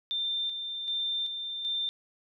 sine tone with tremolo, 3584 Hz, A7, 31 cents sharp, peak -28 dBFS, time 0.11-1.89 s, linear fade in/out 0 ms, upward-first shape square, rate 1.3 Hz, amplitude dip 45%, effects none

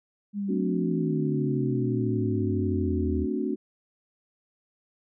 sine exponential sweep, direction down, 206.6 to 77.2 Hz, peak -27 dBFS, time 0.33-3.27 s, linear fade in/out 50 ms
sine chord, D dominant seventh, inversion second, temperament equal, 220 / 261.6 / 293.7 / 370 Hz, A3 / C4 / D4 / F#4, 0 / 0 / 0 / 0 cents, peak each -31 dBFS, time 0.48-3.56 s, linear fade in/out 20 ms
effects none

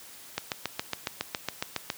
click train, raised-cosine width 0.2 ms, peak -11 dBFS, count 12, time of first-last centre 0.38-1.901 s, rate 7.23 Hz, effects white hiss -48 dBFS RMS until 1.97 s + high-pass 80 Hz 12 dB/octave

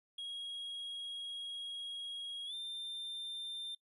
triangle tone with pitch glide, 3292 to 3590 Hz, G#7 to A7, -16 to +34 cents, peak -39 dBFS, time 0.18-3.75 s, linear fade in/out 5 ms, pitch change +150 cents, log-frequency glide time 2.46-2.54 s, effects noise-tail reverb RT60 0.1 s tail -19 dB re dry + resampled to 32000 Hz

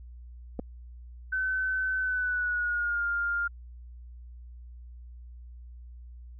clicks, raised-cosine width 2 ms, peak -21 dBFS, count 2, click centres 0.592 / 0.596 s
sine tone with pitch glide, 1522 to 1403.8 Hz, F#6 to F6, +48 to +9 cents, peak -26 dBFS, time 1.32-3.48 s, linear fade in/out 10 ms, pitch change -139 cents, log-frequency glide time 1.99-3.07 s
effects added 60 Hz sine -43 dBFS peak until 6.39 s

